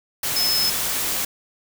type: tone in noise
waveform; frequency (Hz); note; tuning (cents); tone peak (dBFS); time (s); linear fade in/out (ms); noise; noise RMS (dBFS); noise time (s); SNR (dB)
sine; 5190; E8; -28; -19; 0.36-0.7; 5; white; -24; 0.23-1.25; +2
effects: none